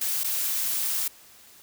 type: noise with dropouts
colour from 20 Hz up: blue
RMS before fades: -27 dBFS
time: 0.01-1.08 s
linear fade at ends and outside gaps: 5 ms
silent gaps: 0.236-0.243 s
effects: white hiss -52 dBFS RMS until 1.62 s

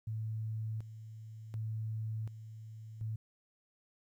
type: tone with tremolo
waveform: sine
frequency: 110 Hz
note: A2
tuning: in tune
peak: -35 dBFS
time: 0.07-3.16 s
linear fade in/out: 5 ms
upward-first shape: square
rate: 0.68 Hz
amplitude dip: 70%
effects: 12-bit

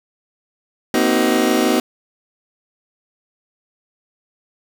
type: chord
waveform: 30% pulse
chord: C half-diminished seventh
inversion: third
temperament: just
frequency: 235.5 / 261.6 / 314 / 376.7 Hz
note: Bb3 / C4 / Eb4 / Gb4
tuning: +18 / 0 / +16 / +31 cents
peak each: -17 dBFS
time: 0.94-1.8 s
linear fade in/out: 2 ms
effects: 7-bit

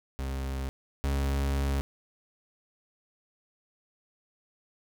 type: tone pair in turn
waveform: 40% pulse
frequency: 66.9 / 68.94 Hz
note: C2 / C#2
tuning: +39 / -9 cents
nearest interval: minor second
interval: 52 cents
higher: second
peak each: -30 / -25 dBFS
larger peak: second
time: 0.19-0.69 / 1.04-1.81 s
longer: second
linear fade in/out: 0 ms
effects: none

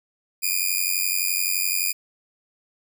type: tone with amplitude modulation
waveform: 5% pulse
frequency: 2434 Hz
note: D#7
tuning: 39 cents flat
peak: -8 dBFS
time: 0.42-1.93 s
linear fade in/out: 20 ms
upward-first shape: sine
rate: 91.7 Hz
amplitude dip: 80%
effects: none

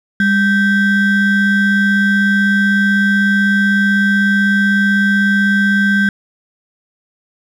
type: ring-modulated tone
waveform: triangle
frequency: 880 Hz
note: A5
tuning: in tune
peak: -5 dBFS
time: 0.2-6.09 s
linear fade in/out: 2 ms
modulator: 679 Hz
effects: none

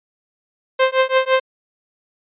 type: tone with tremolo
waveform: sawtooth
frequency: 523.3 Hz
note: C5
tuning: in tune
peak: -6 dBFS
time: 0.79-1.4 s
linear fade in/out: 10 ms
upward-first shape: triangle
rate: 5.9 Hz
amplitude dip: 100%
effects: resampled to 8000 Hz

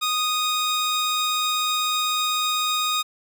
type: tone pair together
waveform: 35% pulse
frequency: 1240 / 3716 Hz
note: D#6 / A#7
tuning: -6 / -6 cents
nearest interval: octave + perfect fifth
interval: 1900 cents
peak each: -22 dBFS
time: 0.01-3.03 s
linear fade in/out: 20 ms
effects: none

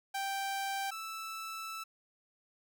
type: tone pair in turn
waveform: sawtooth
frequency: 784 / 1318.5 Hz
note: G5 / E6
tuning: 0 / 0 cents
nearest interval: major sixth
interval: 900 cents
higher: second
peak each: -30 / -36 dBFS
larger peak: first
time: 0.14-0.91 / 0.91-1.84 s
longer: second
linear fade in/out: 10 ms
effects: none

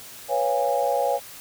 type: chord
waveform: sine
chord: C# dominant seventh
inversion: third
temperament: equal with one note detuned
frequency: 493.9 / 554.4 / 698.5 / 819.2 Hz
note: B4 / C#5 / E#5 / G#5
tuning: 0 / 0 / 0 / -24 cents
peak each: -27 / -24 / -27 / -25 dBFS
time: 0.28-1.2 s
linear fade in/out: 50 ms
effects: white hiss -42 dBFS RMS until 1.4 s

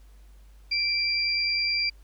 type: tone pair together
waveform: sine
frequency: 2344 / 4767 Hz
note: D7 / D8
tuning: -4 / +25 cents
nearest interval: octave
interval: 1229 cents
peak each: -27 / -25 dBFS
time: 0.71-1.9 s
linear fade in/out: 10 ms
effects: added 50 Hz sine -48 dBFS peak until 2.03 s + pink hiss -64 dBFS RMS until 2.03 s

